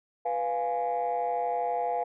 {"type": "chord", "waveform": "sine", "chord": "F diminished", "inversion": "second", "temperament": "equal", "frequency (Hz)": [493.9, 698.5, 830.6], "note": ["Cb5", "F5", "Ab5"], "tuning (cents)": [0, 0, 0], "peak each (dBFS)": [-31, -28, -30], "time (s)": [0.25, 2.04], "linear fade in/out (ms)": 10, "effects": ["tanh soft clip ceiling -21 dBFS"]}